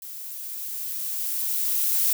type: noise with level ramp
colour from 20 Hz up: violet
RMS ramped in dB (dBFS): -38 to -21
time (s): 0.02-2.13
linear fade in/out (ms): 2
effects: none